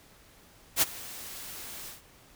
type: noise with ADSR envelope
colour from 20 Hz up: white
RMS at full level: -21 dBFS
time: 0.76-2.02 s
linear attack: 59 ms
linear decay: 26 ms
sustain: -21 dB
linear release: 150 ms
effects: pink hiss -57 dBFS RMS until 2.35 s